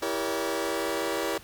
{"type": "chord", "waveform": "sawtooth", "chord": "E diminished seventh", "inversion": "none", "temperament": "just", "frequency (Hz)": [329.6, 395.6, 474.7, 569.6], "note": ["E4", "G4", "Bb4", "Db5"], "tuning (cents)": [0, 16, 31, 47], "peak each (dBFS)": -29, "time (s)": [0.02, 1.38], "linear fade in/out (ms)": 5, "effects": ["pink hiss -50 dBFS RMS until 1.43 s"]}